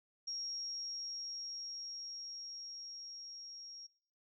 sine tone with level ramp, 5588 Hz, F8, in tune, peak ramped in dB -38 to -48 dBFS, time 0.27-3.87 s, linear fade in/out 10 ms, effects noise-tail reverb RT60 0.6 s tail -24 dB re dry

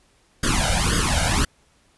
pink noise with flanger, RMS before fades -20 dBFS, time 0.43-1.45 s, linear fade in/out 5 ms, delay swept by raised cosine 0.61 to 1.37 ms, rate 1.9 Hz, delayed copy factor +1, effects pink hiss -60 dBFS RMS until 1.97 s + resampled to 24000 Hz

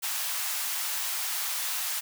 white high-pass noise, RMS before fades -31 dBFS, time 0.02-2.01 s, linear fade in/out 20 ms, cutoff 750 Hz, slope 24 dB/octave, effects none

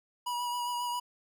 square tone with vibrato, 970 Hz, B5, 31 cents flat, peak -32 dBFS, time 0.26-1 s, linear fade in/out 10 ms, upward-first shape sine, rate 7.4 Hz, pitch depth 18 cents each way, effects none

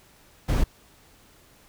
brown noise, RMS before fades -20 dBFS, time 0.48-0.64 s, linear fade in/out 10 ms, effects pink hiss -56 dBFS RMS until 1.68 s

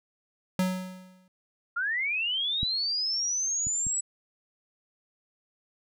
square tone with exponential decay, 185 Hz, F#3, in tune, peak -22 dBFS, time 0.59-1.28 s, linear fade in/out 2 ms, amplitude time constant 150 ms
sine linear sweep, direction up, 1359 to 7902 Hz, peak -26 dBFS, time 1.76-4.01 s, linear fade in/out 10 ms
clicks, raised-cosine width 5 ms, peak -19 / -26 / -25 dBFS, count 3, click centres 2.631 / 3.669 / 3.868 s
effects none

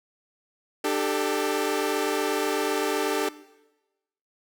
sawtooth chord, D suspended fourth, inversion none, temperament equal with one note detuned, 299.1 / 392 / 440 Hz, D4 / G4 / A4, +32 / 0 / 0 cents, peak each -24 dBFS, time 0.84-3.29 s, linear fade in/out 5 ms, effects noise-tail reverb RT60 1.0 s tail -18 dB re dry

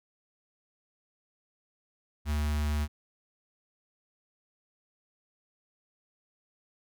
square tone with notch filter, 74.4 Hz, D2, 23 cents sharp, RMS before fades -29 dBFS, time 2.25-2.88 s, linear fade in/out 50 ms, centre 460 Hz, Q 0.94, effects none

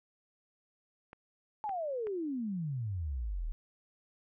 clicks, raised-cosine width 0.5 ms, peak -33 dBFS, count 3, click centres 1.131 / 1.693 / 2.07 s
sine exponential sweep, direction down, 880 to 35.37 Hz, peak -33 dBFS, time 1.64-3.52 s, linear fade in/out 0 ms
effects none

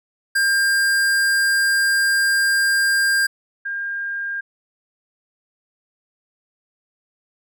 square / sine tone pair in turn, 1600 / 1606.7 Hz, G6 / G6, +35 / +42 cents, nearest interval unison, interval 7 cents, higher second, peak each -16 / -23 dBFS, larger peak first, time 0.35-3.27 / 3.65-4.41 s, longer first, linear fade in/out 10 ms, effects none

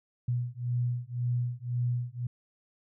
sine beating tone pair, 121.1 / 123 Hz, B2 / B2, -34 / -7 cents, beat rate 1.9 Hz, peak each -31 dBFS, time 0.28-2.27 s, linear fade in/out 5 ms, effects none

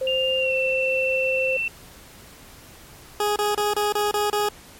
sine tone, 523.3 Hz, C5, in tune, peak -22 dBFS, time 0.01-1.57 s, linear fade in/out 5 ms
sine tone with pitch glide, 2800 to 2687 Hz, F7 to E7, +4 to +33 cents, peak -22 dBFS, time 0.07-1.68 s, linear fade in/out 2 ms, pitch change -71 cents, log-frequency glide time 0.38-0.54 s
20% pulse tone bursts, 415.5 Hz, G#4, 1 cent sharp, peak -15 dBFS, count 7, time 3.2-4.488 s, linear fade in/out 2 ms, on 160 ms, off 28 ms
effects pink hiss -46 dBFS RMS until 4.79 s + MP3 64 kbps

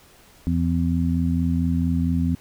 harmonic tone, 84.4 Hz, E2, 41 cents sharp, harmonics 1 / 2 / 3, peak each -23 / -23 / -23 dBFS, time 0.47-2.35 s, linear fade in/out 0 ms, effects pink hiss -52 dBFS RMS until 2.4 s

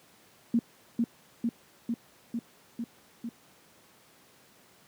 sine tone with echo, 233.1 Hz, A#3, in tune, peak -20 dBFS, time 0.54-0.59 s, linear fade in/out 2 ms, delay 450 ms, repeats 6, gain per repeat -2 dB, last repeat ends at 3.29 s, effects pink hiss -59 dBFS RMS until 4.87 s + high-pass 150 Hz 12 dB/octave

